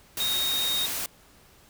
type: tone in noise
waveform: sine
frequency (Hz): 3729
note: A#7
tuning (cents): 0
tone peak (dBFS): -25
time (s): 0.2-0.86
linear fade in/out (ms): 2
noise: white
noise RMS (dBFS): -31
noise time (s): 0.17-1.06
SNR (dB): +3
effects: pink hiss -56 dBFS RMS until 1.69 s